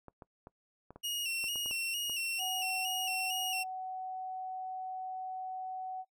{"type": "clicks", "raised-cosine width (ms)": 1, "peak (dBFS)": -34, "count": 10, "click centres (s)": [0.083, 0.222, 0.471, 0.906, 0.96, 1.441, 1.558, 1.66, 1.711, 2.097]}
{"type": "tone with vibrato", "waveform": "sawtooth", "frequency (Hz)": 2794, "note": "F7", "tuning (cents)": 0, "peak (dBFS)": -30, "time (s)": [1.03, 3.64], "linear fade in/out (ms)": 20, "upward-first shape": "square", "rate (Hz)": 2.2, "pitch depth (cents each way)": 49}
{"type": "tone", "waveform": "sine", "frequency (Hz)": 749, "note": "F#5", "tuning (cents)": 21, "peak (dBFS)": -37, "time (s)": [2.38, 6.05], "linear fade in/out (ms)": 50}
{"effects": ["noise-tail reverb RT60 0.1 s tail -22 dB re dry"]}